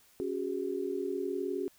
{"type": "chord", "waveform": "sine", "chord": "C# suspended fourth", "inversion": "none", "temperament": "equal with one note detuned", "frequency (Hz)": [277.2, 370, 409.6], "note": ["C#4", "F#4", "G#4"], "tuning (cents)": [0, 0, -24], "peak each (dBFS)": [-38, -34, -36], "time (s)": [0.2, 1.68], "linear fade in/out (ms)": 0, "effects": ["white hiss -63 dBFS RMS until 1.78 s"]}